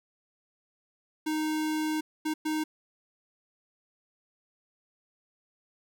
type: tone bursts at uneven times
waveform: square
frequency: 310 Hz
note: D#4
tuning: 6 cents flat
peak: -28 dBFS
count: 3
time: 1.26-2.01 / 2.25-2.34 / 2.45-2.64 s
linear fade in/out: 10 ms
effects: 10-bit